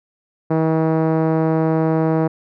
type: tone with low-pass filter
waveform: 5% pulse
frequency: 160 Hz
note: D#3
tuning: 49 cents sharp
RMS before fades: -17 dBFS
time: 0.5-2.28 s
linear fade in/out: 10 ms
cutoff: 490 Hz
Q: 0.74
effects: none